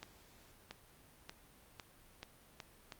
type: accelerating click train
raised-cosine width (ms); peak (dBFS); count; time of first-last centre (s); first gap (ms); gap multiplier
0.2; -28; 7; 0.03-2.922; 680; 0.86
effects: pink hiss -63 dBFS RMS until 2.99 s + Opus 48 kbps